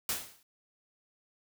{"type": "noise with exponential decay", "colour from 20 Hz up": "white", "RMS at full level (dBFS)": -29, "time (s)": [0.09, 0.43], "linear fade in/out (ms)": 2, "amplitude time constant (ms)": 73, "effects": []}